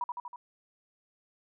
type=tone with echo; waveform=sine; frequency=970 Hz; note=B5; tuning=31 cents flat; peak=-29 dBFS; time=0.01-0.04 s; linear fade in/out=2 ms; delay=80 ms; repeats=4; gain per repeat=-3 dB; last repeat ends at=0.36 s; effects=none